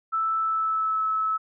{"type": "tone with pitch glide", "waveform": "sine", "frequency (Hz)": [1318.5, 1299.6], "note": ["E6", "E6"], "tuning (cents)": [0, -25], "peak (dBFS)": -22, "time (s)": [0.12, 1.38], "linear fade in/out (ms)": 20, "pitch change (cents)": -25, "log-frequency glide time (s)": [0.38, 1.04], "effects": []}